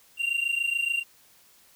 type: tone pair together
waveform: triangle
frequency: 2761 / 2788 Hz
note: F7 / F7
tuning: -20 / -4 cents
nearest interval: unison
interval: 16 cents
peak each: -25 / -27 dBFS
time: 0.17-1.04 s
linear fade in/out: 50 ms
effects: white hiss -58 dBFS RMS until 1.75 s